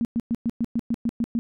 sine tone bursts, 233.1 Hz, A#3, in tune, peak -20 dBFS, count 10, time 0.01-1.39 s, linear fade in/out 0 ms, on 39 ms, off 110 ms, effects none

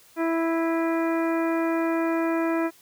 harmonic tone with a mistuned harmonic, 329.5 Hz, E4, 1 cent flat, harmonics 1 / 2 / 3 / 4 / 5 / 6 / 7, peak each -23 / -29 / -33 / -35 / -37 / -39 / -40 dBFS, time 0.16-2.71 s, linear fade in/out 50 ms, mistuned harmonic 7, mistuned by +74 cents, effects white hiss -55 dBFS RMS until 2.81 s

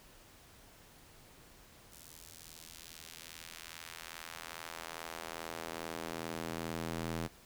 square tone with high-pass filter sweep, 41.2 Hz, E1, in tune, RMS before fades -44 dBFS, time 1.91-7.28 s, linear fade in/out 20 ms, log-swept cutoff 7600 to 130 Hz, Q 0.72, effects pink hiss -59 dBFS RMS until 7.45 s

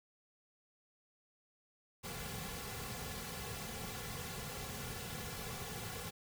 pink noise with comb filter, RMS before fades -44 dBFS, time 2.03-6.11 s, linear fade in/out 20 ms, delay 3.2 ms, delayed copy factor -0.8, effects none

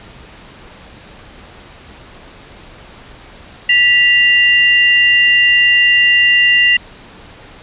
sine tone pair together, 1959 / 2790 Hz, B6 / F7, -15 / -2 cents, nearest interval tritone, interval 613 cents, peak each -10 dBFS, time 3.69-6.77 s, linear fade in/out 5 ms, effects pink hiss -38 dBFS RMS until 7.62 s + resampled to 8000 Hz

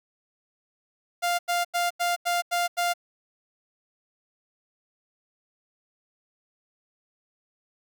sawtooth tone bursts, 699 Hz, F5, 1 cent sharp, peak -19 dBFS, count 7, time 1.22-2.938 s, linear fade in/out 20 ms, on 170 ms, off 88 ms, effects none

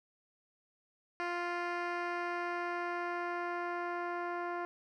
10% pulse tone with low-pass filter sweep, 349.2 Hz, F4, in tune, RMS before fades -37 dBFS, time 1.2-4.65 s, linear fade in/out 0 ms, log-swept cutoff 3000 to 1300 Hz, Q 0.77, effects none

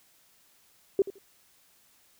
sine tone with echo, 392 Hz, G4, in tune, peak -18 dBFS, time 0.99-1.02 s, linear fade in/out 2 ms, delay 82 ms, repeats 2, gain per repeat -15 dB, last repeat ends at 1.184 s, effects white hiss -63 dBFS RMS until 2.19 s

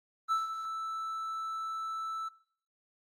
triangle tone with ADSR envelope, 1318.5 Hz, E6, in tune, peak -23 dBFS, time 0.28-2.29 s, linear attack 38 ms, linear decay 150 ms, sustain -10 dB, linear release 12 ms, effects noise-tail reverb RT60 0.5 s tail -19 dB re dry + Opus 24 kbps

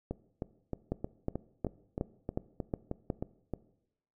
two click trains, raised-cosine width 2 ms, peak -21 / -18 dBFS, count 12 / 7, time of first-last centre 0.11-3.537 / 0.92-3.102 s, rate 3.21 / 2.75 Hz, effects noise-tail reverb RT60 0.8 s tail -19 dB re dry

